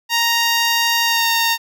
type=tone with pitch glide; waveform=10% pulse; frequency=932.3 to 921.1 Hz; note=A#5 to A#5; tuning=0 to -21 cents; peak=-6 dBFS; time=0.09-1.58 s; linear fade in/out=50 ms; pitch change=-21 cents; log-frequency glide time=1.04-1.27 s; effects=none